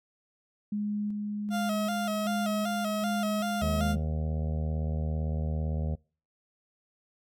sine tone with tremolo, 207.8 Hz, G#3, 1 cent sharp, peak -28 dBFS, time 0.72-3.97 s, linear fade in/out 5 ms, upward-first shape square, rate 1.3 Hz, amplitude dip 25%
30% pulse tone with vibrato, 668 Hz, E5, 23 cents sharp, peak -28 dBFS, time 1.5-3.96 s, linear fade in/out 50 ms, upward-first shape square, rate 2.6 Hz, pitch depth 76 cents each way
harmonic tone, 77.78 Hz, D#2, in tune, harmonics 1 / 2 / 3 / 5 / 6 / 7 / 8 / 9 / 10, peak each -29 / -33 / -40 / -49 / -47 / -44 / -50 / -50 / -57 dBFS, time 3.61-5.96 s, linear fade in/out 20 ms
effects noise-tail reverb RT60 0.4 s tail -26 dB re dry

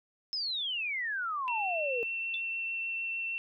sine exponential sweep, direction down, 5274 to 451.3 Hz, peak -31 dBFS, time 0.33-2.03 s, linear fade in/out 0 ms
sine tone with vibrato, 2700 Hz, E7, 41 cents sharp, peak -32 dBFS, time 1.48-3.38 s, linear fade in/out 0 ms, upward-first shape triangle, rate 6.6 Hz, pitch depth 9 cents each way
sine tone with exponential decay, 3520 Hz, A7, in tune, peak -31 dBFS, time 2.34-2.42 s, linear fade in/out 1 ms, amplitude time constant 17 ms
effects none

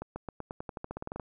accelerating click train, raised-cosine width 1 ms, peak -23 dBFS, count 16, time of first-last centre 0.02-1.198 s, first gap 140 ms, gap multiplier 0.91, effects none

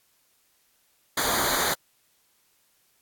pink noise with comb filter, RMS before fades -25 dBFS, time 1.17-1.74 s, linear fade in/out 5 ms, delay 0.37 ms, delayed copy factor -0.85, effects white hiss -66 dBFS RMS until 3.01 s + AAC 64 kbps

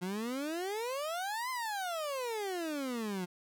30% pulse exponential two-way sweep, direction up then down, 174.61 to 1046.5 to 174.61 Hz, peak -32 dBFS, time 0.01-3.26 s, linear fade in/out 20 ms, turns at 1.5 s, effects none

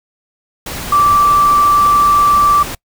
sine tone in noise, 1167 Hz, D6, 11 cents flat, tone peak -7 dBFS, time 0.92-2.63 s, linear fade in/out 5 ms, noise pink, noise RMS -24 dBFS, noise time 0.66-2.75 s, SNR +14 dB, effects noise-tail reverb RT60 0.1 s tail -25 dB re dry

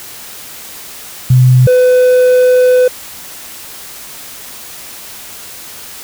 sine / triangle tone pair in turn, 127.2 / 502.8 Hz, C3 / B4, -48 / +31 cents, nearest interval 2 octaves, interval 2379 cents, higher second, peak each -3 dBFS, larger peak neither, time 1.3-1.67 / 1.67-2.88 s, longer second, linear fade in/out 5 ms, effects white hiss -30 dBFS RMS until 6.03 s

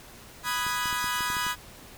sawtooth chord, G# minor seventh, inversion first, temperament equal, 987.8 / 1244.5 / 1480 / 1661.2 Hz, B5 / D#6 / F#6 / G#6, 0 / 0 / 0 / 0 cents, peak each -27 / -29 / -33 / -29 dBFS, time 0.43-1.56 s, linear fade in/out 50 ms
clicks, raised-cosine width 3 ms, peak -27 dBFS, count 8, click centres 0.666 / 0.857 / 0.928 / 1.043 / 1.207 / 1.302 / 1.368 / 1.466 s
effects pink hiss -48 dBFS RMS until 1.97 s

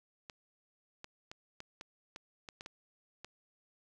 clicks, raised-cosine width 0.2 ms, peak -28 dBFS, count 10, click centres 0.298 / 1.044 / 1.315 / 1.604 / 1.811 / 2.161 / 2.488 / 2.609 / 2.661 / 3.246 s, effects none

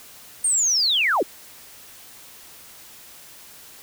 sine linear sweep, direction down, 8900 to 261.6 Hz, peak -17 dBFS, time 0.44-1.23 s, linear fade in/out 5 ms, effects white hiss -45 dBFS RMS until 3.82 s

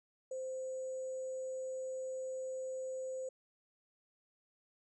sine tone with sample-and-hold, 520 Hz, C5, 11 cents flat, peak -38 dBFS, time 0.31-3.29 s, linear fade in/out 5 ms, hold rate 7350 Hz, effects resampled to 22050 Hz

